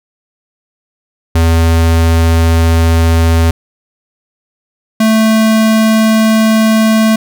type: tone pair in turn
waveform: square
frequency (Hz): 82.5 / 220.2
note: E2 / A3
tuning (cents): +2 / +2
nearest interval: octave + perfect fourth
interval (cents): 1700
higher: second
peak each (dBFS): -7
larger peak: neither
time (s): 1.35-3.51 / 5-7.16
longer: neither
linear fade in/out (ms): 5
effects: none